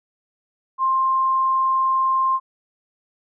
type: tone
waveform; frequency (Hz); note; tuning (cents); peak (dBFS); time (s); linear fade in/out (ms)
sine; 1055; C6; +14; -16; 0.78-2.4; 50
effects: none